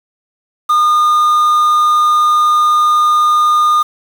triangle tone with quantisation, 1218 Hz, D#6, 37 cents flat, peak -6 dBFS, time 0.69-3.83 s, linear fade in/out 10 ms, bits 5, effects none

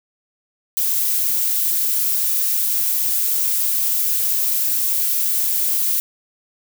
violet noise, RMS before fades -19 dBFS, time 0.77-6 s, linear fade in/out 0 ms, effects none

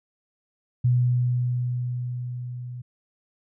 sine tone with level ramp, 123.47 Hz, B2, in tune, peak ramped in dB -16 to -33 dBFS, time 0.84-2.82 s, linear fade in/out 10 ms, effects none

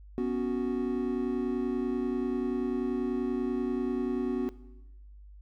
triangle chord, B suspended second, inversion none, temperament equal, 246.9 / 277.2 / 370 Hz, B3 / C#4 / F#4, 0 / 0 / 0 cents, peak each -29 / -32 / -29 dBFS, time 0.18-4.49 s, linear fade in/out 0 ms, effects noise-tail reverb RT60 1.0 s tail -17 dB re dry + added 50 Hz sine -47 dBFS peak until 5.41 s

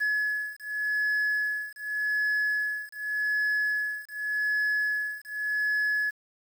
sine beating tone pair, 1700 / 1700.86 Hz, G#6 / G#6, +40 / +41 cents, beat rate 0.86 Hz, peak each -27 dBFS, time 0-6.11 s, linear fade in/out 20 ms, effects tanh soft clip ceiling -22 dBFS + 8-bit

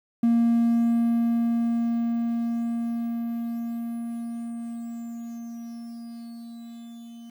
triangle tone with level ramp, 233.1 Hz, A#3, in tune, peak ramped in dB -14 to -38 dBFS, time 0.23-7.3 s, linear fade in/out 5 ms, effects tanh soft clip ceiling -11 dBFS + 9-bit

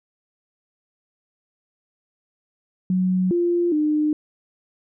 sine tone with pitch steps, 184.6 / 347.3 / 302.8 Hz, F#3 / F4 / D#4, -4 / -10 / -47 cents, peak -17 dBFS, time 2.9-4.13 s, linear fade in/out 2 ms, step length 410 ms, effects none

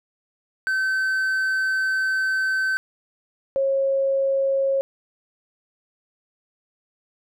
triangle / sine tone pair in turn, 1537 / 543.4 Hz, G6 / C#5, -35 / -35 cents, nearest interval octave + tritone, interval 1800 cents, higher first, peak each -18 dBFS, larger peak neither, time 0.67-2.77 / 3.56-4.81 s, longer first, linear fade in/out 0 ms, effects none

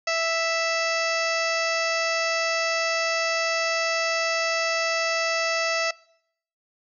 harmonic tone, 659.3 Hz, E5, in tune, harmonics 1 / 2 / 3 / 4 / 5 / 6 / 7 / 8 / 9 / 10, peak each -26 / -30 / -29 / -30 / -42 / -40 / -33 / -33 / -39 / -39 dBFS, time 0.07-5.91 s, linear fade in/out 5 ms, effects noise-tail reverb RT60 0.7 s tail -23 dB re dry

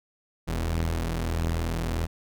sawtooth tone pair together, 40.45 / 82.41 Hz, E1 / E2, -32 / 0 cents, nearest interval octave, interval 1232 cents, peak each -25 / -24 dBFS, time 0.47-2.07 s, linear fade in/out 20 ms, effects none

